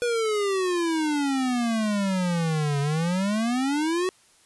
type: exponential two-way sweep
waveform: square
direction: down then up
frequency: 487.7 to 140 to 377.4 Hz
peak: -23 dBFS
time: 0.02-4.09 s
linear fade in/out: 0 ms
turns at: 2.8 s
effects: white hiss -58 dBFS RMS until 4.45 s + resampled to 24000 Hz